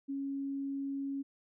sine tone, 275.9 Hz, C#4, 8 cents flat, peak -34 dBFS, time 0.08-1.23 s, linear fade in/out 20 ms, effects none

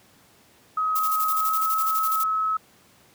sine tone with pitch glide, 1269 to 1288.9 Hz, D#6 to E6, +34 to -39 cents, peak -21 dBFS, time 0.77-2.57 s, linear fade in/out 5 ms, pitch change +27 cents, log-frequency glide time 1.25-1.65 s
violet noise with tremolo, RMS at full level -28 dBFS, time 0.95-2.24 s, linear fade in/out 10 ms, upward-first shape square, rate 12 Hz, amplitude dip 60%
effects pink hiss -56 dBFS RMS until 3.14 s + high-pass 100 Hz 12 dB/octave

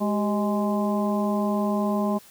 harmonic tone with a mistuned harmonic, 207.7 Hz, G#3, in tune, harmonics 1 / 2 / 3 / 4 / 5, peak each -23 / -31 / -29 / -33 / -32 dBFS, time 0-2.19 s, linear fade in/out 20 ms, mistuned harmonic 2, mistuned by -100 cents, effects white hiss -51 dBFS RMS until 2.3 s

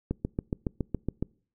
click train, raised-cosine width 3 ms, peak -15 dBFS, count 9, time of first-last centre 0.11-1.226 s, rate 7.17 Hz, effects noise-tail reverb RT60 0.5 s tail -26 dB re dry

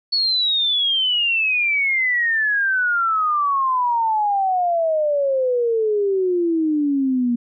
sine exponential sweep, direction down, 4435 to 235.8 Hz, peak -16 dBFS, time 0.12-7.36 s, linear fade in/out 10 ms, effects none

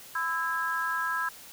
sine tone cluster, 1010 / 1315 / 1635 Hz, B5 / E6 / G#6, +39 / -5 / -28 cents, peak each -33 / -32 / -30 dBFS, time 0.15-1.29 s, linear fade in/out 5 ms, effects white hiss -48 dBFS RMS until 1.52 s

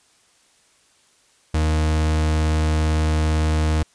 40% pulse tone, 77.78 Hz, D#2, in tune, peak -16 dBFS, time 1.54-3.83 s, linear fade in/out 5 ms, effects white hiss -58 dBFS RMS until 3.94 s + resampled to 22050 Hz

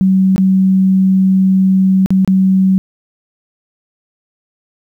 sine tone with dropouts, 189.7 Hz, F#3, 43 cents sharp, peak -7 dBFS, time 0.01-2.78 s, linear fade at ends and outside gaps 0 ms, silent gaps 0.361-0.38 / 2.06-2.105 / 2.248-2.276 s, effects 8-bit

